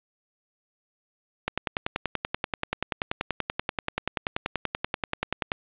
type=click train; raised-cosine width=0.3 ms; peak=-9 dBFS; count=43; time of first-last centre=1.48-5.518 s; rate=10.4 Hz; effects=resampled to 8000 Hz + 8-bit